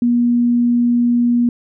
sine tone, 240 Hz, B3, 49 cents flat, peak -11 dBFS, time 0.02-1.49 s, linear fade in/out 2 ms, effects none

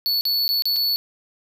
square tone with dropouts, 4435 Hz, C#8, in tune, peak -19 dBFS, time 0.06-0.96 s, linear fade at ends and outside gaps 0 ms, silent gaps 0.21-0.253 / 0.48-0.49 / 0.622-0.655 / 0.761-0.765 s, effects none

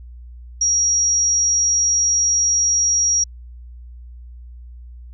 sine tone, 5680 Hz, F8, 28 cents sharp, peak -14 dBFS, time 0.61-3.24 s, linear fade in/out 5 ms, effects added 60 Hz sine -35 dBFS peak until 5.13 s

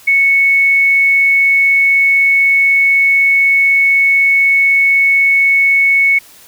sine tone, 2211 Hz, C#7, 5 cents flat, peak -7 dBFS, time 0.07-6.19 s, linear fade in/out 10 ms, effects white hiss -41 dBFS RMS until 6.47 s

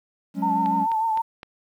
triangle chord, F# suspended second, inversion none, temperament equal, 185 / 207.7 / 277.2 Hz, F#3 / G#3 / C#4, 0 / 0 / 0 cents, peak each -27 dBFS, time 0.34-0.87 s, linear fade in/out 50 ms
sine tone with vibrato, 891 Hz, A5, 22 cents sharp, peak -20 dBFS, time 0.42-1.22 s, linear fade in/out 10 ms, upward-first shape triangle, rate 6.7 Hz, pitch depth 57 cents each way
click train, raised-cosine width 0.3 ms, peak -22 dBFS, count 4, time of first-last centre 0.66-1.431 s, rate 3.89 Hz
effects 9-bit

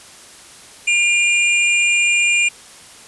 square tone pair together, 2405 / 2794 Hz, D7 / F7, +41 / 0 cents, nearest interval minor third, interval 259 cents, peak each -14 / -22 dBFS, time 0.87-2.49 s, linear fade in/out 10 ms, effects white hiss -41 dBFS RMS until 3.07 s + resampled to 24000 Hz

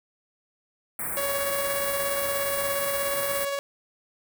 white band-stop noise, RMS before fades -31 dBFS, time 0.99-3.45 s, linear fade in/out 2 ms, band 2300 to 8000 Hz, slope 96 dB/octave
sawtooth tone with tremolo, 560 Hz, C#5, 18 cents sharp, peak -22 dBFS, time 1.17-3.59 s, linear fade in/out 0 ms, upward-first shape square, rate 17 Hz, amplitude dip 25%
effects none

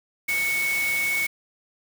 sine tone in noise, 2217 Hz, C#7, in tune, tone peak -22 dBFS, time 0.28-1.27 s, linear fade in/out 10 ms, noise white, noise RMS -32 dBFS, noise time 0.28-1.27 s, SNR +7 dB, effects none

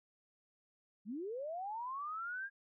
sine linear sweep, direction up, 185.5 to 1636 Hz, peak -39 dBFS, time 1.05-2.5 s, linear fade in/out 50 ms, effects none

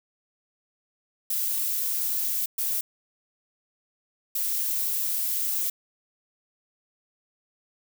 violet noise bursts at uneven times, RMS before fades -27 dBFS, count 3, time 1.3-2.46 / 2.58-2.81 / 4.35-5.7 s, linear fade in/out 5 ms, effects none

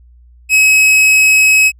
45% pulse tone, 2558 Hz, D#7, 47 cents sharp, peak -6 dBFS, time 0.49-1.72 s, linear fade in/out 50 ms, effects added 60 Hz sine -40 dBFS peak until 1.79 s + low-pass 12000 Hz 12 dB/octave

